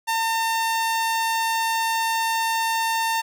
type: tone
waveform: sawtooth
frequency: 905 Hz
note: A5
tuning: 48 cents sharp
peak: -17 dBFS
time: 0.07-3.22 s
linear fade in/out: 20 ms
effects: none